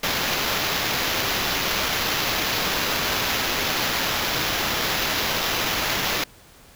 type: noise with sample-and-hold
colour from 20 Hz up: white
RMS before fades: -24 dBFS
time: 0.03-6.24 s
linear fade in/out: 5 ms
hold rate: 8820 Hz
effects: pink hiss -50 dBFS RMS until 6.75 s